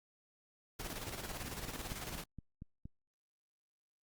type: noise with tremolo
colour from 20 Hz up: pink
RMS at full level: -42 dBFS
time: 0.79-2.24 s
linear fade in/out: 10 ms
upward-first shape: square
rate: 18 Hz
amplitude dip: 50%
type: click train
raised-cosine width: 5 ms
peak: -34 dBFS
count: 7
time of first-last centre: 1.45-2.855 s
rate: 4.27 Hz
effects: Opus 48 kbps